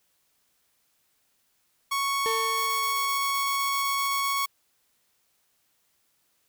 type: tone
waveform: sawtooth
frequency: 1108.7 Hz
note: C#6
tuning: in tune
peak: -21 dBFS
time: 1.91-4.46 s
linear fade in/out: 10 ms
type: tone with exponential decay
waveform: 35% pulse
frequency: 450 Hz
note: A4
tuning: 39 cents sharp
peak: -25 dBFS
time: 2.26-3.51 s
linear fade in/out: 0 ms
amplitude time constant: 270 ms
type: noise bursts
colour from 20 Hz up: violet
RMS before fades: -37 dBFS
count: 15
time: 2.57-4.462 s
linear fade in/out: 5 ms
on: 100 ms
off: 28 ms
effects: white hiss -70 dBFS RMS until 6.48 s